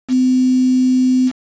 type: tone with quantisation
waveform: sine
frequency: 255.5 Hz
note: C4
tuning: 41 cents flat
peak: -10 dBFS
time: 0.08-1.32 s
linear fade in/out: 50 ms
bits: 5
effects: resampled to 16000 Hz